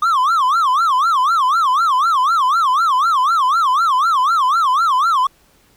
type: tone with vibrato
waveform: triangle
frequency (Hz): 1174.7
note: D6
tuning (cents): 0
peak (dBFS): -10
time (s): 0.02-5.27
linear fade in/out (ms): 5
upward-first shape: sine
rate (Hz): 4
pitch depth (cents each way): 280
effects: pink hiss -54 dBFS RMS until 5.76 s